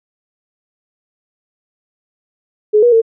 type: tone with pitch steps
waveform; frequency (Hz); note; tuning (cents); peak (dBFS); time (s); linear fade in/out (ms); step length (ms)
sine; 423.6 / 481.3 / 452.4; G#4 / B4 / A4; +34 / -45 / +48; -6; 2.73-3.018; 20; 96
effects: none